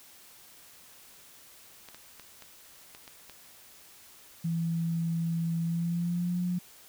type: clicks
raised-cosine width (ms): 0.2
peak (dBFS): -29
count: 7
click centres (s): 1.887 / 1.946 / 2.197 / 2.423 / 2.949 / 3.078 / 3.297
type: tone with pitch glide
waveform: sine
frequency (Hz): 166.3 to 178.24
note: E3 to F3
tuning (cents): +16 to +36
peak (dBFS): -27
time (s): 4.44-6.59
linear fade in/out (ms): 10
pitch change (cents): +120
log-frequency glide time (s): 5.62-6.4
effects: white hiss -54 dBFS RMS until 6.88 s